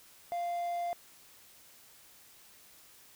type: tone with quantisation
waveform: triangle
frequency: 695 Hz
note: F5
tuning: 9 cents flat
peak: -30 dBFS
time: 0.32-0.93 s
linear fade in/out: 0 ms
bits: 10
effects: white hiss -58 dBFS RMS until 3.15 s